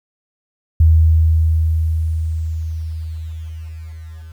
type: tone with level ramp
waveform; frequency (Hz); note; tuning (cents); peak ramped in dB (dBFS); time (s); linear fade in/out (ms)
sine; 80.2; E2; -47; -6 to -32; 0.8-4.32; 5
effects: 8-bit